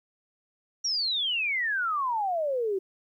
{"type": "exponential sweep", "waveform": "sine", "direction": "down", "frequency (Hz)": [5770, 370], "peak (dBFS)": -25, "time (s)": [0.84, 2.79], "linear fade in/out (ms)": 10, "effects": ["11-bit"]}